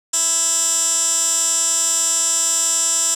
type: tone with band-pass filter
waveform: 15% pulse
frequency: 330.4 Hz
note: E4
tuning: 4 cents sharp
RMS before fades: -18 dBFS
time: 0.13-3.15 s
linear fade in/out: 10 ms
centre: 7400 Hz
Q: 6.5
effects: none